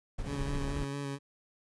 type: noise with tremolo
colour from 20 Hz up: brown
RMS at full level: -34 dBFS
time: 0.18-0.85 s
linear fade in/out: 10 ms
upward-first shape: triangle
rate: 14 Hz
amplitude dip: 40%
type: tone with vibrato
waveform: 20% pulse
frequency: 140.4 Hz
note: C#3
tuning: 22 cents sharp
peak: -30 dBFS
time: 0.25-1.19 s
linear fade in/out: 50 ms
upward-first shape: square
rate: 4.4 Hz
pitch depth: 17 cents each way
effects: resampled to 24000 Hz